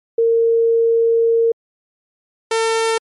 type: tone pair in turn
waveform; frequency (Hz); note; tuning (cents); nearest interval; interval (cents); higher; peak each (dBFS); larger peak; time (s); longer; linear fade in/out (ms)
sine / sawtooth; 459.3 / 450.9; A#4 / A4; -26 / +42; unison; 32; first; -11; neither; 0.18-1.52 / 2.51-2.98; first; 5
effects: MP3 48 kbps